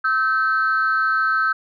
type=tone pair together; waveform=sine; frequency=1300 / 1546 Hz; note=E6 / G6; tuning=-24 / -24 cents; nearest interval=minor third; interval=300 cents; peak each=-18 dBFS; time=0.04-1.53 s; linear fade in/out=10 ms; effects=tanh soft clip ceiling -11 dBFS

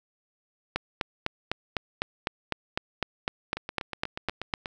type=two click trains; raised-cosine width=0.3 ms; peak=-10 / -17 dBFS; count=16 / 10; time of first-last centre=0.76-4.538 / 3.57-4.658 s; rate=3.97 / 8.27 Hz; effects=none

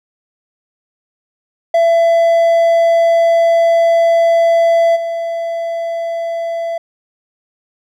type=tone with level steps; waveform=triangle; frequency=670 Hz; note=E5; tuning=28 cents sharp; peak=-6 / -15 dBFS; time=1.74-6.78 s; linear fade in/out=5 ms; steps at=4.95 s; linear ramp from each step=20 ms; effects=none

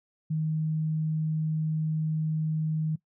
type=tone; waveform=sine; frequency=156.7 Hz; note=D#3; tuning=13 cents sharp; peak=-25 dBFS; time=0.3-2.96 s; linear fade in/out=10 ms; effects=noise-tail reverb RT60 0.1 s tail -20 dB re dry

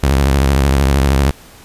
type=tone with vibrato; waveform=sawtooth; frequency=68.3 Hz; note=C#2; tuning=25 cents flat; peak=-6 dBFS; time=0.03-1.31 s; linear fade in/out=5 ms; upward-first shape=triangle; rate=13 Hz; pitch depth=150 cents each way; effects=pink hiss -41 dBFS RMS until 1.64 s + resampled to 32000 Hz

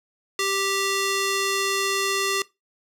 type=tone with band-pass filter; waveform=square; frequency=392 Hz; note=G4; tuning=in tune; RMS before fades=-24 dBFS; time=0.39-2.42 s; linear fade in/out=2 ms; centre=4500 Hz; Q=0.52; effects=noise-tail reverb RT60 0.2 s tail -19 dB re dry

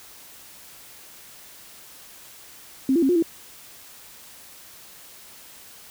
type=tone with pitch steps; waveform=sine; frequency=265.5 / 338.9 / 268.9 / 355.6 / 331.6 Hz; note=C4 / E4 / C4 / F4 / E4; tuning=+25 / +48 / +47 / +31 / +10 cents; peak=-16 dBFS; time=2.89-3.225 s; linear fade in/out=2 ms; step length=67 ms; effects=white hiss -46 dBFS RMS until 5.9 s

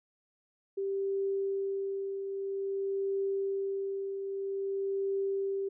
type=tone with tremolo; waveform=sine; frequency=392 Hz; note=G4; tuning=in tune; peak=-28 dBFS; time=0.77-5.69 s; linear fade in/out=10 ms; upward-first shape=triangle; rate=0.51 Hz; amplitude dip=50%; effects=none

